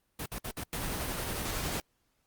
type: noise bursts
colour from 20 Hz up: pink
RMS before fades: -37 dBFS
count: 4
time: 0.19-0.638 s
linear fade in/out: 5 ms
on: 70 ms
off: 56 ms
type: noise with tremolo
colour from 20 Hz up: pink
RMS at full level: -33 dBFS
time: 0.73-1.8 s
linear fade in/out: 0 ms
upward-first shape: triangle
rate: 11 Hz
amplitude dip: 30%
effects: pink hiss -75 dBFS RMS until 2.26 s + Opus 32 kbps